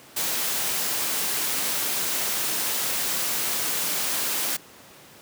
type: noise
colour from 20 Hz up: white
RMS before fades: -26 dBFS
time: 0.16-4.57 s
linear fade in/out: 10 ms
effects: pink hiss -48 dBFS RMS until 5.21 s + high-pass 150 Hz 12 dB/octave